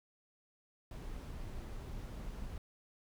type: noise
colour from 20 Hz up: brown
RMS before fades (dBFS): -44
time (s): 0.91-2.58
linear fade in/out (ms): 2
effects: none